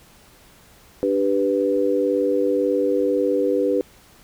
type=chord; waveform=sine; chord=G major; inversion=second; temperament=equal; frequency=293.7 / 392 / 493.9 Hz; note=D4 / G4 / B4; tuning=0 / 0 / 0 cents; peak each=-23 / -22 / -20 dBFS; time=1.03-3.81 s; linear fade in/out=0 ms; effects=pink hiss -51 dBFS RMS until 4.23 s